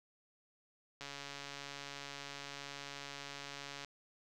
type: click train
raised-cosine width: 0.2 ms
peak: -28 dBFS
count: 401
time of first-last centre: 1.01-3.847 s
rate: 141 Hz
effects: none